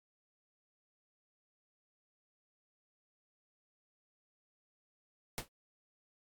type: noise with exponential decay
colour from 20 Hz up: pink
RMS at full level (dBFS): -34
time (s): 5.38-5.48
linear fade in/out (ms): 0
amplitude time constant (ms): 21
effects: AAC 64 kbps